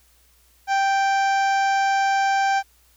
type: harmonic tone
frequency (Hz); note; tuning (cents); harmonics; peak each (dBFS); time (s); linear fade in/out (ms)
784; G5; 0; 1 / 2 / 3 / 4 / 5 / 6 / 7 / 8 / 9; -18 / -25 / -32 / -39 / -43 / -41 / -39 / -42 / -44; 0.67-2.63; 50
effects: added 60 Hz sine -59 dBFS peak until 2.96 s + white hiss -59 dBFS RMS until 2.96 s